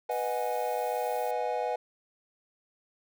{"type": "chord", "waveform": "triangle", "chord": "G# minor seventh", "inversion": "first", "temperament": "equal with one note detuned", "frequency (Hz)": [493.9, 622.3, 729.4, 830.6], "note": ["B4", "D#5", "F#5", "G#5"], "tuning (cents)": [0, 0, -25, 0], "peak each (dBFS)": [-31, -33, -32, -32], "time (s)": [0.09, 1.76], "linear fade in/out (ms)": 5}
{"type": "noise", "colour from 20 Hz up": "blue", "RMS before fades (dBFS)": -48, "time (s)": [0.11, 1.31], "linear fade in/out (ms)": 2}
{"effects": []}